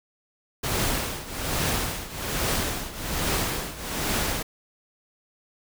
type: noise with tremolo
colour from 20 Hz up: pink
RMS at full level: -24 dBFS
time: 0.63-4.43 s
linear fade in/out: 10 ms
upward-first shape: triangle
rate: 1.2 Hz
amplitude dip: 85%
effects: none